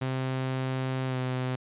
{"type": "tone with pitch glide", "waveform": "sawtooth", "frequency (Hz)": [130.81, 128.04], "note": ["C3", "C3"], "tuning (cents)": [0, -37], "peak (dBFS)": -24, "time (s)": [0.01, 1.56], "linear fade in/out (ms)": 10, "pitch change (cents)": -37, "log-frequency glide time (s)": [1.06, 1.18], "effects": ["resampled to 8000 Hz"]}